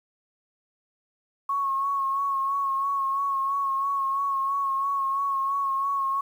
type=tone with vibrato; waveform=sine; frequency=1098 Hz; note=C#6; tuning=17 cents flat; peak=-23 dBFS; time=1.49-6.21 s; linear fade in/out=5 ms; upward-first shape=sine; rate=3 Hz; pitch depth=31 cents each way; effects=9-bit